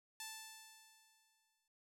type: tone with exponential decay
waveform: 5% pulse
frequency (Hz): 880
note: A5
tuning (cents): 0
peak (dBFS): -33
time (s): 0.2-1.68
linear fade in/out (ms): 2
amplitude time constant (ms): 320
effects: none